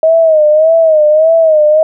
sine tone with vibrato, 630 Hz, D#5, 21 cents sharp, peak -4 dBFS, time 0.03-1.83 s, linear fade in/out 2 ms, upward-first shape sine, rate 1.7 Hz, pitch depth 81 cents each way, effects none

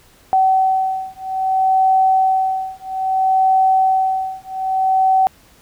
sine beating tone pair, 760 / 760.61 Hz, F#5 / F#5, +46 / +48 cents, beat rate 0.61 Hz, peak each -16 dBFS, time 0.33-5.27 s, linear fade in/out 0 ms, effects pink hiss -50 dBFS RMS until 5.61 s

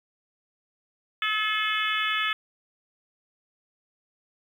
harmonic tone, 430.2 Hz, A4, 39 cents flat, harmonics 3 / 4 / 5 / 6 / 7 / 8, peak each -29 / -30 / -31 / -32 / -32 / -33 dBFS, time 1.22-2.33 s, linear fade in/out 2 ms, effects 9-bit

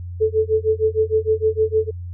sine tone with tremolo, 437.1 Hz, A4, 11 cents flat, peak -12 dBFS, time 0.2-1.91 s, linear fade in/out 20 ms, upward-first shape sine, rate 6.5 Hz, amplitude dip 100%, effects added 88 Hz sine -28 dBFS peak until 2.13 s

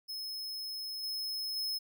45% pulse tone with level steps, 5180 Hz, E8, 31 cents flat, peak -38 / -35 / -33 dBFS, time 0.08-1.79 s, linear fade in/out 20 ms, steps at 1.03 / 1.56 s, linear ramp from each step 5 ms, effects none

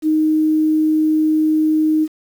sine tone, 311.1 Hz, D#4, in tune, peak -12 dBFS, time 0.02-2.08 s, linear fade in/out 50 ms, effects 7-bit

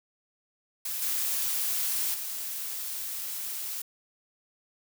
blue noise with level steps, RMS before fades -33 / -29 / -35 dBFS, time 0.85-3.82 s, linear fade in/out 5 ms, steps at 1.02 / 2.14 s, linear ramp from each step 2 ms, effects none

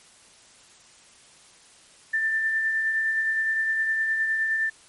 sine tone with tremolo, 1779 Hz, A6, 19 cents sharp, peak -20 dBFS, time 2.13-4.7 s, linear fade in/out 10 ms, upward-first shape triangle, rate 9.7 Hz, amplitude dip 35%, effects white hiss -53 dBFS RMS until 4.88 s + MP3 48 kbps

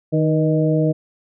harmonic tone with a mistuned harmonic, 155.56 Hz, D#3, in tune, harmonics 1 / 2 / 3 / 4, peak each -17 / -20 / -22 / -23 dBFS, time 0.12-0.93 s, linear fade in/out 20 ms, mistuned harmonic 3, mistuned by +45 cents, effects none

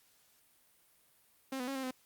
sawtooth tone with pitch steps, 266.4 / 249.6 / 272.7 / 264.9 / 256.7 Hz, C4 / B3 / C#4 / C4 / C4, +31 / +19 / -28 / +22 / -33 cents, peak -32 dBFS, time 1.52-1.91 s, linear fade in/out 5 ms, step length 78 ms, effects white hiss -68 dBFS RMS until 2.05 s + Opus 48 kbps

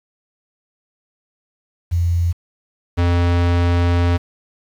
sine / square tone pair in turn, 86 / 87 Hz, F2 / F2, -26 / -6 cents, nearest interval unison, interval 20 cents, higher second, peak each -14 / -14 dBFS, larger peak neither, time 1.91-2.33 / 2.97-4.18 s, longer second, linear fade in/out 20 ms, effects low-pass 4000 Hz 12 dB/octave + 7-bit

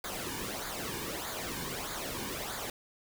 pink noise with flanger, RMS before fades -38 dBFS, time 0.04-2.7 s, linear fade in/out 2 ms, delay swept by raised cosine 0.35 to 1.55 ms, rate 1.6 Hz, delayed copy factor -0.65, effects none

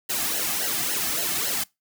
white noise with flanger, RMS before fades -26 dBFS, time 0.09-1.64 s, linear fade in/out 10 ms, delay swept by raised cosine 0.83 to 2.13 ms, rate 3.6 Hz, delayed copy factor -0.8, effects noise-tail reverb RT60 0.2 s tail -23 dB re dry

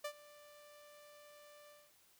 sawtooth tone with ADSR envelope, 590 Hz, D5, 8 cents sharp, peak -34 dBFS, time 0.04-1.93 s, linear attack 8 ms, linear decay 75 ms, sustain -20 dB, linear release 230 ms, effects white hiss -69 dBFS RMS until 2.19 s

